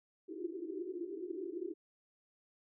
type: band-pass noise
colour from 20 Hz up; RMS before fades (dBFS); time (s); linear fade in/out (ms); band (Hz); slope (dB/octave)
pink; -42; 0.28-1.74; 20; 320 to 390; 96
effects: none